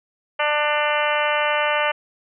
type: harmonic tone with a mistuned harmonic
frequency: 297.4 Hz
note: D4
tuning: 22 cents sharp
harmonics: 2 / 3 / 4 / 5 / 6 / 7 / 8 / 9 / 10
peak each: -23 / -25 / -26 / -27 / -28 / -28 / -29 / -30 / -30 dBFS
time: 0.39-1.92 s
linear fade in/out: 10 ms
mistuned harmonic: 9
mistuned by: +29 cents
effects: none